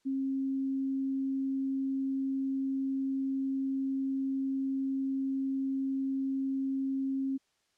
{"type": "tone", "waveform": "sine", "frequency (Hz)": 268.9, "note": "C4", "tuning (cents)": 47, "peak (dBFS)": -29, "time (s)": [0.05, 7.38], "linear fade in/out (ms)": 20, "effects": ["white hiss -74 dBFS RMS until 7.77 s", "low-pass 7000 Hz 12 dB/octave"]}